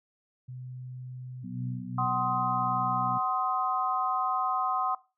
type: tone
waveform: sine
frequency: 126.7 Hz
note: B2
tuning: 45 cents sharp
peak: -38 dBFS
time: 0.48-2.06 s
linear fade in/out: 10 ms
type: harmonic tone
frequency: 62 Hz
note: B1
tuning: 7 cents sharp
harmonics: 2 / 3 / 4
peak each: -36 / -38 / -40 dBFS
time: 1.43-3.19 s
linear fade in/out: 20 ms
type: chord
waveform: sine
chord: C diminished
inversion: second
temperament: just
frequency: 753.5 / 1046.5 / 1255.8 Hz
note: Gb5 / C6 / Eb6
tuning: +31 / 0 / +16 cents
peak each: -31 / -30 / -30 dBFS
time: 1.98-4.95 s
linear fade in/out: 5 ms
effects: noise-tail reverb RT60 0.3 s tail -20 dB re dry